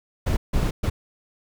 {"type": "noise bursts at uneven times", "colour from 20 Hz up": "brown", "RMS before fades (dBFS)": -21, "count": 3, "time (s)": [[0.26, 0.37], [0.53, 0.71], [0.83, 0.9]], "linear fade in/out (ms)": 10, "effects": []}